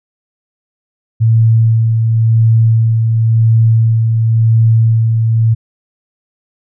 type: tone with tremolo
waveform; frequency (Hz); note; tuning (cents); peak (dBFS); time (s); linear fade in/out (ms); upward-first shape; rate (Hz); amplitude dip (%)
sine; 113; A2; +47; -5; 1.2-5.55; 20; sine; 0.94; 35
effects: none